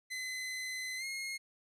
sawtooth tone with pitch glide, 2033 to 2150 Hz, B6 to C7, +50 to +47 cents, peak -34 dBFS, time 0.1-1.38 s, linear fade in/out 20 ms, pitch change +97 cents, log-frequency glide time 0.97-1.05 s, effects low-pass 11000 Hz 12 dB/octave

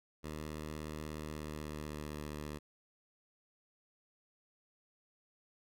10% pulse tone with pitch glide, 76.7 to 74.9 Hz, D#2 to D2, -24 to +35 cents, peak -33 dBFS, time 0.23-2.59 s, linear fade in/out 20 ms, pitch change -41 cents, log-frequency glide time 1.16-2.21 s, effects none

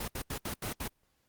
pink noise bursts at uneven times, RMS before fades -36 dBFS, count 6, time 0-0.08 / 0.15-0.22 / 0.3-0.38 / 0.45-0.54 / 0.62-0.73 / 0.8-0.88 s, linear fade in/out 5 ms, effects pink hiss -74 dBFS RMS until 1.28 s + Opus 24 kbps

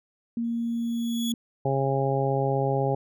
sine tone, 233.1 Hz, A#3, in tune, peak -25 dBFS, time 0.37-1.34 s, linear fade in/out 2 ms
sawtooth tone with exponential growth, 3380 Hz, G#7, 30 cents sharp, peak -26 dBFS, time 0.44-1.32 s, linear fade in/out 2 ms, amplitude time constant 190 ms
harmonic tone, 136 Hz, C#3, 33 cents flat, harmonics 1 / 2 / 3 / 4 / 5 / 6, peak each -26 / -34 / -28 / -29 / -33 / -30 dBFS, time 1.65-2.95 s, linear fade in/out 5 ms
effects none

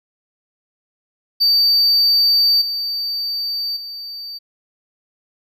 triangle tone with level steps, 4615 Hz, D8, 31 cents flat, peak -10 / -19 / -27 dBFS, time 1.4-4.39 s, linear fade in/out 20 ms, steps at 2.61 / 3.76 s, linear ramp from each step 10 ms, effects none

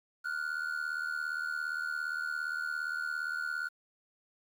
triangle ring-modulated tone, 1447 Hz, F#6, 39 cents flat, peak -28 dBFS, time 0.24-3.69 s, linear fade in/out 20 ms, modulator 38.7 Hz, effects 10-bit

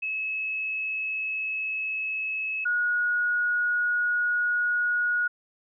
sine tone pair in turn, 2584 / 1450.2 Hz, E7 / F#6, -35 / -35 cents, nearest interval minor seventh, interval 1000 cents, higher first, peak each -27 / -22 dBFS, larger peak second, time 0.02-2.65 / 2.65-5.28 s, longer neither, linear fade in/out 10 ms, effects none

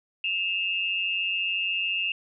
sine tone pair together, 2611 / 2797 Hz, E7 / F7, -17 / +2 cents, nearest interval minor second, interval 119 cents, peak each -28 / -27 dBFS, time 0.24-2.12 s, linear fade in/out 2 ms, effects none

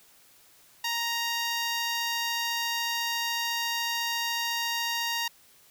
10% pulse tone, 934 Hz, A#5, 3 cents sharp, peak -19 dBFS, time 0.84-5.28 s, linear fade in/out 5 ms, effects white hiss -58 dBFS RMS until 5.7 s

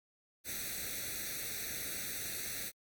white noise with comb filter, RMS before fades -40 dBFS, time 0.44-2.72 s, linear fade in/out 50 ms, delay 0.49 ms, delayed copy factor +0.95, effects Opus 48 kbps

